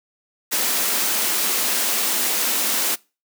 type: high-pass noise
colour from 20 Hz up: white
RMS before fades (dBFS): -21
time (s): 0.51-2.96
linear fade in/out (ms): 20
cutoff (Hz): 190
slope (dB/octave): 96
effects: noise-tail reverb RT60 0.3 s tail -24 dB re dry